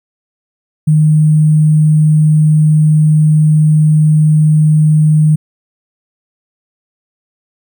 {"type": "tone with sample-and-hold", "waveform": "sine", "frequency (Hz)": 154.1, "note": "D#3", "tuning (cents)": -16, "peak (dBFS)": -5, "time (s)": [0.87, 5.36], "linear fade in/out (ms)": 10, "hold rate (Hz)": 8820, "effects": []}